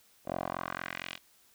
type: tone with band-pass filter sweep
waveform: 10% pulse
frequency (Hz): 44.3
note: F1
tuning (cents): +25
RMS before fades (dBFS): -38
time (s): 0.25-1.19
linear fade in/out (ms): 50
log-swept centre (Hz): 550 to 3300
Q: 2
effects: white hiss -64 dBFS RMS until 1.54 s